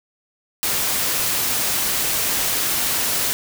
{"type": "noise", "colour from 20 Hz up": "white", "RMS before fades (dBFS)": -21, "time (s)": [0.63, 3.33], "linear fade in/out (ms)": 0, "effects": []}